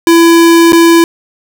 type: tone with dropouts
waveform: square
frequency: 334.8 Hz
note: E4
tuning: 27 cents sharp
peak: -3 dBFS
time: 0.07-1.04 s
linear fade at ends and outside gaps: 1 ms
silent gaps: 0.722-0.73 s
effects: none